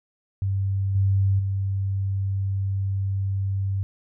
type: tone with level steps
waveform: sine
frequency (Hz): 97.5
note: G2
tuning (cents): -9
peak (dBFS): -21 / -17 / -22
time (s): 0.42-3.83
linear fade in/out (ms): 0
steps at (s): 0.95 / 1.39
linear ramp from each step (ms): 5
effects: none